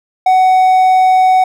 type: tone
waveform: triangle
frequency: 747 Hz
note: F#5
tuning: 16 cents sharp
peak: -4 dBFS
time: 0.26-1.44 s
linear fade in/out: 5 ms
effects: none